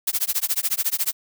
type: noise with tremolo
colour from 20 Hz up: blue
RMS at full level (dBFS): -20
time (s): 0.07-1.13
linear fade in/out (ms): 5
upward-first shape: sine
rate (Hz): 14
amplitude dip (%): 100
effects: none